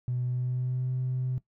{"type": "tone with pitch glide", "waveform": "triangle", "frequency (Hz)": [124.2, 127.99], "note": ["B2", "C3"], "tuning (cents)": [10, -38], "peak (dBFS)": -23, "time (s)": [0.08, 1.38], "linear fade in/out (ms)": 0, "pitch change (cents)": 52, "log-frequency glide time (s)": [0.25, 0.91], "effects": ["noise-tail reverb RT60 0.1 s tail -20 dB re dry", "tanh soft clip ceiling -25 dBFS"]}